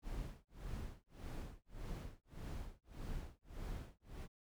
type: noise with tremolo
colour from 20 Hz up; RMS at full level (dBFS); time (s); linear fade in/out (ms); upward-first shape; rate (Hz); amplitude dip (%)
brown; -44; 0.02-4.28; 50; sine; 1.7; 100
effects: none